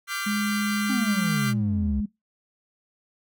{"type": "chord", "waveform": "sawtooth", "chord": "G dominant seventh", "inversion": "second", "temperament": "equal with one note detuned", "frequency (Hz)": [1174.7, 1396.9, 1568, 2028], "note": ["D6", "F6", "G6", "B6"], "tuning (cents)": [0, 0, 0, 45], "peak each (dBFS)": -30, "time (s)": [0.07, 1.54], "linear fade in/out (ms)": 50}
{"type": "tone", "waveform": "sine", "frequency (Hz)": 207.7, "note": "G#3", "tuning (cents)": 0, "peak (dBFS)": -24, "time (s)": [0.26, 2.06], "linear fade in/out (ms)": 10}
{"type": "exponential sweep", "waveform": "triangle", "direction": "down", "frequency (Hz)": [273.2, 65.41], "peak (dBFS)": -23, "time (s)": [0.89, 2.01], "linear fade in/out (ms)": 10}
{"effects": ["noise-tail reverb RT60 0.2 s tail -23 dB re dry"]}